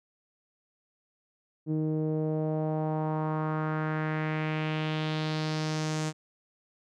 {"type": "tone with low-pass filter sweep", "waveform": "sawtooth", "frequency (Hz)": 155.56, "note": "D#3", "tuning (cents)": 0, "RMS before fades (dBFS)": -30, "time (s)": [1.66, 6.13], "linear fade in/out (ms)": 50, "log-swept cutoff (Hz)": [340, 7400], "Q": 2.3, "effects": []}